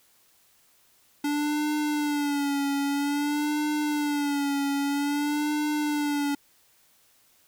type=tone with vibrato; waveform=square; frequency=290 Hz; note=D4; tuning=22 cents flat; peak=-25 dBFS; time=1.24-6.35 s; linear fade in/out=5 ms; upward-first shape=sine; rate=0.51 Hz; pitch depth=58 cents each way; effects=white hiss -62 dBFS RMS until 7.47 s

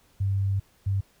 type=tone bursts at uneven times; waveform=sine; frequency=98 Hz; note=G2; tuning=in tune; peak=-22 dBFS; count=2; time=0.2-0.6 / 0.86-1.01 s; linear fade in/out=10 ms; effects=pink hiss -62 dBFS RMS until 1.2 s

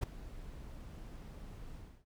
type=noise with ADSR envelope; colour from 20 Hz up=brown; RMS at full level=-29 dBFS; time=0.01-2.05 s; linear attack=22 ms; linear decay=9 ms; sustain=-19 dB; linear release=290 ms; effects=none

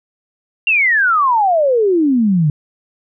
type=exponential sweep; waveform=sine; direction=down; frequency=2800 to 143.6 Hz; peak=-10 dBFS; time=0.67-2.5 s; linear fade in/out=2 ms; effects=none

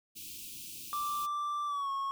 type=band-stop noise; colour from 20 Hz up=white; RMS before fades=-45 dBFS; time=0.15-1.27 s; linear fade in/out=20 ms; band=370 to 2400 Hz; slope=96 dB/octave
type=tone with pitch glide; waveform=triangle; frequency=1174.7 to 1096 Hz; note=D6 to C#6; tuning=0 to -20 cents; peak=-30 dBFS; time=0.93-2.11 s; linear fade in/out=0 ms; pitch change=-120 cents; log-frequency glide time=1.66-1.9 s
effects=none

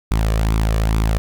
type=tone with flanger; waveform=sawtooth; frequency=54.4 Hz; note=A1; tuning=19 cents flat; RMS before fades=-17 dBFS; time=0.11-1.18 s; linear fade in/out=0 ms; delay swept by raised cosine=0.83 to 1.74 ms; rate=2.3 Hz; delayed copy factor=+0.5; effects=none

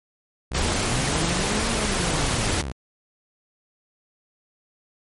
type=linear two-way sweep; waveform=sawtooth; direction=up then down; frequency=58.1 to 233.1 to 58.1 Hz; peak=-24 dBFS; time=0.51-2.72 s; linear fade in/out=5 ms; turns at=1.71 s
type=noise; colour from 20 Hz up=pink; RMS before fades=-24 dBFS; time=0.54-2.62 s; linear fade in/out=10 ms
effects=MP3 48 kbps

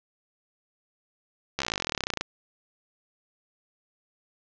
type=slowing click train; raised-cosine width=0.2 ms; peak=-10 dBFS; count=27; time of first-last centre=1.59-2.21 s; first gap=14 ms; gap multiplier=1.04; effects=resampled to 16000 Hz + 8-bit

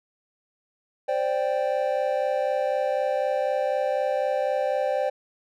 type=chord; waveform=triangle; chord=C suspended second; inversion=none; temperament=equal; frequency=523.3 / 587.3 / 784 Hz; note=C5 / D5 / G5; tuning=0 / 0 / 0 cents; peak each=-24 / -24 / -27 dBFS; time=1.08-5.1 s; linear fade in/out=10 ms; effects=none

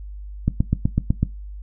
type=click train; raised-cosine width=5 ms; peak=-5 dBFS; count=7; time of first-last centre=0.48-1.23 s; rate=8 Hz; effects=noise-tail reverb RT60 0.2 s tail -18 dB re dry + added 50 Hz sine -32 dBFS peak until 1.62 s

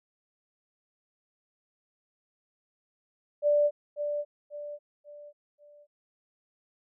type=tone with echo; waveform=sine; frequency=587.3 Hz; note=D5; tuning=in tune; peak=-20 dBFS; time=3.42-3.71 s; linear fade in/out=50 ms; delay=540 ms; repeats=4; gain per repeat=-8 dB; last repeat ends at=5.87 s; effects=none

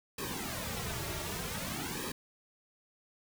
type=noise with flanger; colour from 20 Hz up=pink; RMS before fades=-38 dBFS; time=0.18-2.12 s; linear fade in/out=5 ms; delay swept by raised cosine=1.4 to 4 ms; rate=0.53 Hz; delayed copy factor=-0.9; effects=none

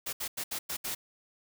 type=noise bursts at uneven times; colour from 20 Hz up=white; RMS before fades=-35 dBFS; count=6; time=0.06-0.13 / 0.2-0.28 / 0.37-0.44 / 0.51-0.59 / 0.69-0.77 / 0.84-0.95 s; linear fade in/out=10 ms; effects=none

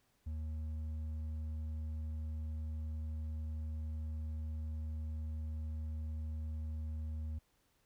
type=tone with hard clipping; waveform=sine; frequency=77.78 Hz; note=D#2; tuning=in tune; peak=-39 dBFS; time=0.26-7.39 s; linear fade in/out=10 ms; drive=4 dB; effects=pink hiss -75 dBFS RMS until 7.85 s

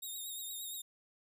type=tone with vibrato; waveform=5% pulse; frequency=3729 Hz; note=A#7; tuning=in tune; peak=-34 dBFS; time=0.02-0.82 s; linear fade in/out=10 ms; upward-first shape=triangle; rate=8.6 Hz; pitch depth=54 cents each way; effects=none

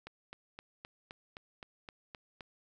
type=click train; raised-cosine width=0.3 ms; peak=-29 dBFS; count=10; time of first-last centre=0.07-2.408 s; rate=3.85 Hz; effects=none

